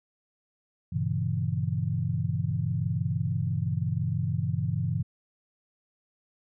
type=chord; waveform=sine; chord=G diminished seventh; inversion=none; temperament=equal with one note detuned; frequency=98 / 118.99 / 138.59 / 164.81 Hz; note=G2 / Bb2 / Db3 / Fb3; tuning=0 / +36 / 0 / 0 cents; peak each=-31 dBFS; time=0.92-5.03 s; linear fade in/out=10 ms; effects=none